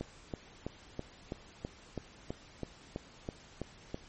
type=click train; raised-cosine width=2 ms; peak=-23 dBFS; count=13; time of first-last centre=0.01-3.944 s; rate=3.05 Hz; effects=pink hiss -56 dBFS RMS until 4.08 s + MP3 32 kbps